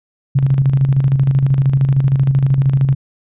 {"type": "tone with tremolo", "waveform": "sine", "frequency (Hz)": 135.6, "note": "C#3", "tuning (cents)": -38, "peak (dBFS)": -8, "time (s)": [0.35, 2.95], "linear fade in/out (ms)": 10, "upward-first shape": "square", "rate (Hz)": 13, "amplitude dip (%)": 50, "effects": ["resampled to 8000 Hz"]}